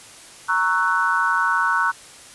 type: chord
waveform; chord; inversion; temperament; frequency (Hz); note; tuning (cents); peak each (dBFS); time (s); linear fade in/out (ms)
sine; F# dominant seventh; first; equal with one note detuned; 932.3 / 1108.7 / 1318.5 / 1490.3; A#5 / C#6 / E6 / F#6; 0 / 0 / 0 / +12; -24 / -23 / -24 / -20; 0.48-1.92; 20
effects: white hiss -43 dBFS RMS until 2.34 s + resampled to 24000 Hz